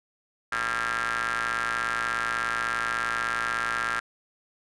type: ring-modulated tone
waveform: sawtooth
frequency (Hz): 116.54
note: A#2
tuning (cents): 0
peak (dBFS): -19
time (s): 0.52-4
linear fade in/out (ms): 5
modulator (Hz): 1490
effects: resampled to 24000 Hz